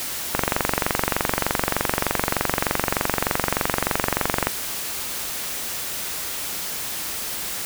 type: click train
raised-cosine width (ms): 0.5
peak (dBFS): -3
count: 97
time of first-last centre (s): 0.35-4.47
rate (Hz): 23.3
effects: white hiss -29 dBFS RMS until 7.65 s